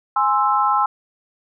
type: chord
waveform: sine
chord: Ab augmented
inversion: none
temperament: equal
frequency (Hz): 830.6 / 1046.5 / 1318.5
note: Ab5 / C6 / E6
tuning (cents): 0 / 0 / 0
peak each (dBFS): -19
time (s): 0.16-0.86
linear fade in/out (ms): 5
effects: none